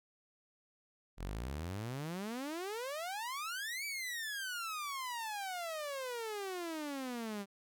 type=exponential two-way sweep; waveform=sawtooth; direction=up then down; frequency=41.2 to 2323 to 194.6 Hz; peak=-35 dBFS; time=1.17-7.46 s; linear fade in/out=50 ms; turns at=3.85 s; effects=none